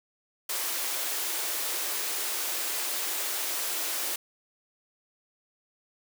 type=high-pass noise; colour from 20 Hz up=white; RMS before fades=-31 dBFS; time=0.49-4.16 s; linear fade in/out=5 ms; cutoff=300 Hz; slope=48 dB/octave; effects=none